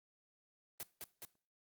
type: noise with echo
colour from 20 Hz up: white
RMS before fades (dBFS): -44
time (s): 0.8-0.83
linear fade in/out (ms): 0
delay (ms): 210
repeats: 2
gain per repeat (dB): -2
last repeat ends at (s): 1.25
effects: noise-tail reverb RT60 0.4 s tail -19 dB re dry + Opus 32 kbps